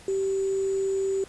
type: tone with sample-and-hold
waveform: sine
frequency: 387.3 Hz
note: G4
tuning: 21 cents flat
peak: -23 dBFS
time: 0.08-1.24 s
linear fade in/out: 2 ms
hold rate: 7350 Hz
effects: pink hiss -49 dBFS RMS until 1.28 s + resampled to 24000 Hz